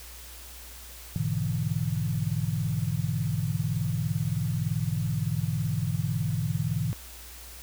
sine chord, E dominant seventh, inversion first, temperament equal, 103.83 / 123.47 / 146.83 / 164.81 Hz, G#2 / B2 / D3 / E3, 0 / 0 / 0 / 0 cents, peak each -31 dBFS, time 1.16-6.93 s, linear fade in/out 0 ms, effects added 60 Hz sine -46 dBFS peak until 7.62 s + white hiss -46 dBFS RMS until 7.62 s

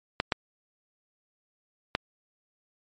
clicks, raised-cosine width 0.3 ms, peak -8 dBFS, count 3, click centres 0.201 / 0.322 / 1.951 s, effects MP3 48 kbps

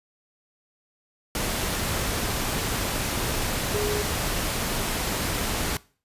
sine tone in noise, 416.5 Hz, G#4, 5 cents sharp, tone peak -26 dBFS, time 3.74-4.02 s, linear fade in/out 2 ms, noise pink, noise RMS -27 dBFS, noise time 1.35-5.77 s, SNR -2 dB, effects noise-tail reverb RT60 0.4 s tail -21 dB re dry + resampled to 32000 Hz

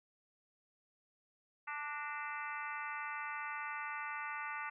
harmonic tone with a mistuned harmonic, 293.7 Hz, D4, in tune, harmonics 3 / 4 / 5 / 6 / 7 / 8 / 9, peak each -46 / -45 / -45 / -49 / -47 / -53 / -51 dBFS, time 1.67-4.7 s, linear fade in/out 10 ms, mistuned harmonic 6, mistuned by +69 cents, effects none

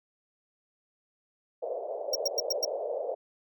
white band-pass noise, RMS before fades -34 dBFS, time 1.62-3.15 s, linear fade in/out 10 ms, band 480 to 630 Hz, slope 48 dB/octave
square tone bursts, 5588 Hz, F8, in tune, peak -25 dBFS, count 5, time 2.13-2.65 s, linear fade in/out 5 ms, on 24 ms, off 100 ms
effects none

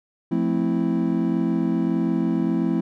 triangle chord, F major seventh, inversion none, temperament equal, 174.61 / 220 / 261.6 / 329.6 Hz, F3 / A3 / C4 / E4, 0 / 0 / 0 / 0 cents, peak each -23 dBFS, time 0.31-2.81 s, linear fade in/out 10 ms, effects none

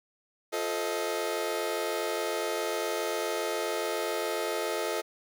sawtooth chord, F dominant seventh, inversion none, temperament just, 349.2 / 436.5 / 523.8 / 628.6 Hz, F4 / A4 / C5 / Eb5, 0 / -14 / +2 / +18 cents, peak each -32 / -29 / -33 / -30 dBFS, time 0.52-5.02 s, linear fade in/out 20 ms, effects none

